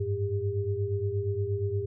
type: tone cluster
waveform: sine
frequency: 96.5 / 105 / 400.5 Hz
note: G2 / G#2 / G4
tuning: -27 / +19 / +37 cents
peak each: -31 dBFS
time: 0-1.86 s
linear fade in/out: 10 ms
effects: none